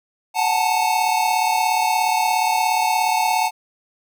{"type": "tone cluster", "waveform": "square", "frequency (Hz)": [737, 861, 898], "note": ["F#5", "A5", "A5"], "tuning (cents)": [-7, -38, 35], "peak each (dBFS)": -22, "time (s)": [0.34, 3.51], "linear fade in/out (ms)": 50, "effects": []}